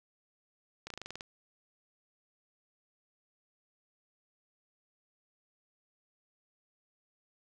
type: slowing click train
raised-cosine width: 0.2 ms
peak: -24 dBFS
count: 9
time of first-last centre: 0.87-1.209 s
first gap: 33 ms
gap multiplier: 1.07
effects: none